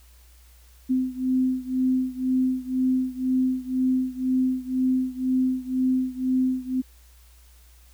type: beating tone pair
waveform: sine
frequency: 256.9 / 258.9 Hz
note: C4 / C4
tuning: -32 / -18 cents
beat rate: 2 Hz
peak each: -23 / -25 dBFS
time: 0.89-6.82 s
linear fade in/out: 20 ms
effects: added 60 Hz sine -50 dBFS peak until 7.93 s + white hiss -58 dBFS RMS until 7.93 s